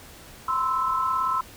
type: tone cluster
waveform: sine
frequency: 1005 / 1043 / 1314 Hz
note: B5 / C6 / E6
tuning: +30 / -6 / -6 cents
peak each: -31 / -25 / -25 dBFS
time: 0.48-1.41 s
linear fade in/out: 5 ms
effects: pink hiss -46 dBFS RMS until 1.56 s